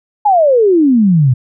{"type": "exponential sweep", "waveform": "sine", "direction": "down", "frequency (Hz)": [860, 120], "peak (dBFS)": -6, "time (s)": [0.25, 1.34], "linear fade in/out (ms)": 10, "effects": []}